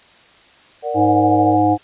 sine chord, Bb augmented, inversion none, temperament equal, 466.2 / 587.3 / 740 Hz, Bb4 / D5 / F#5, 0 / 0 / 0 cents, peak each -24 dBFS, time 0.82-1.58 s, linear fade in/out 50 ms
harmonic tone, 103.83 Hz, G#2, in tune, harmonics 1 / 3 / 5 / 7 / 8, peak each -22 / -15 / -24 / -15 / -22 dBFS, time 0.94-1.78 s, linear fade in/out 50 ms
effects white hiss -48 dBFS RMS until 1.83 s + resampled to 8000 Hz

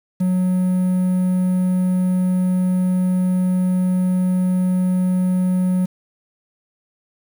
triangle tone with quantisation, 183.2 Hz, F#3, 17 cents flat, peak -13 dBFS, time 0.2-5.86 s, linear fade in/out 10 ms, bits 7, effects none

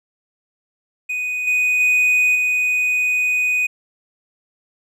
triangle tone with level steps, 2489 Hz, D#7, in tune, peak -19 / -13 / -11 / -14 dBFS, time 1.09-3.67 s, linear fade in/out 10 ms, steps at 1.47 / 1.8 / 2.35 s, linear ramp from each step 5 ms, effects none

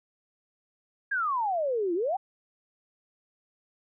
sine exponential two-way sweep, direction down then up, 1661.2 to 329.6 to 817 Hz, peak -25 dBFS, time 1.11-2.17 s, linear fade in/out 10 ms, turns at 1.94 s, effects none

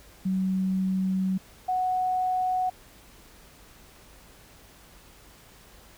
sine tone pair in turn, 188.6 / 738.9 Hz, F#3 / F#5, +33 / -3 cents, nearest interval 2 octaves, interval 2364 cents, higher second, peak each -23 dBFS, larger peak neither, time 0.25-1.38 / 1.68-2.7 s, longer first, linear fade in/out 10 ms, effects added 50 Hz sine -58 dBFS peak until 5.97 s + pink hiss -53 dBFS RMS until 5.97 s

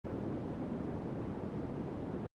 white band-pass noise, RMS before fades -39 dBFS, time 0.04-2.27 s, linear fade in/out 10 ms, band 110 to 310 Hz, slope 12 dB/octave, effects Opus 24 kbps

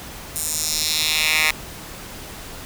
10% pulse tone with high-pass filter sweep, 155.56 Hz, D#3, in tune, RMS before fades -21 dBFS, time 0.36-1.51 s, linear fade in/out 0 ms, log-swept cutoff 8900 to 1900 Hz, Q 1.8, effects pink hiss -36 dBFS RMS until 2.65 s

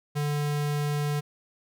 square tone, 146.83 Hz, D3, in tune, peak -26 dBFS, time 0.15-1.21 s, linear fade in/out 20 ms, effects none

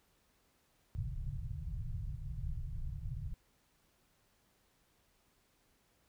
pink low-pass noise, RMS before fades -40 dBFS, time 0.95-3.34 s, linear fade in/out 0 ms, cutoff 160 Hz, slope 96 dB/octave, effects pink hiss -73 dBFS RMS until 6.08 s

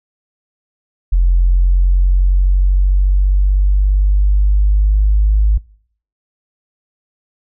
sine linear sweep, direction up, 43.65 to 52.2 Hz, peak -7 dBFS, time 1.12-5.58 s, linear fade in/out 10 ms, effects noise-tail reverb RT60 0.6 s tail -24 dB re dry + tanh soft clip ceiling -3 dBFS

